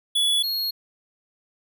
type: tone pair in turn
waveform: square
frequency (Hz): 3412 / 4299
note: G#7 / C8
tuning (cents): +46 / +46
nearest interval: major third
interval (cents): 400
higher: second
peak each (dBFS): -19 / -24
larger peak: first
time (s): 0.15-0.43 / 0.43-0.71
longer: neither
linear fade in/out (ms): 10
effects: none